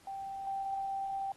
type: tone with level steps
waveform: sine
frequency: 782 Hz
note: G5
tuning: 4 cents flat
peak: -38 / -33 dBFS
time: 0.07-1.32 s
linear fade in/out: 2 ms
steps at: 0.47 s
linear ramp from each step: 2 ms
effects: pink hiss -62 dBFS RMS until 1.36 s + AAC 32 kbps